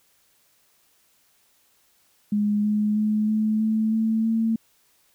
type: tone with pitch steps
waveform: sine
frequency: 207.7 / 210.5 / 213.3 / 216.1 / 219 / 222 / 224.9 Hz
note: G#3 / G#3 / G#3 / A3 / A3 / A3 / A3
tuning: 0 / +24 / +46 / -31 / -8 / +16 / +38 cents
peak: -19 dBFS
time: 2.32-4.56 s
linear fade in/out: 5 ms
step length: 320 ms
effects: white hiss -63 dBFS RMS until 5.14 s

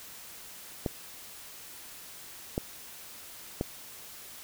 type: clicks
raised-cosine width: 2 ms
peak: -15 dBFS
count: 3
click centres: 0.862 / 2.579 / 3.611 s
effects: white hiss -47 dBFS RMS until 4.43 s

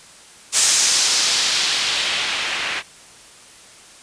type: noise with low-pass filter sweep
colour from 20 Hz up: blue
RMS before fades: -19 dBFS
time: 0.52-2.83 s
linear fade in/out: 50 ms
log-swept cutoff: 7500 to 2200 Hz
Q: 1.4
effects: white hiss -44 dBFS RMS until 4.02 s + resampled to 22050 Hz

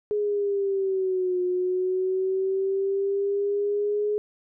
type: linear two-way sweep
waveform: sine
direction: down then up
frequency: 419.6 to 360 to 419.6 Hz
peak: -22 dBFS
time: 0.11-4.18 s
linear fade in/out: 0 ms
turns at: 1.41 s
effects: none

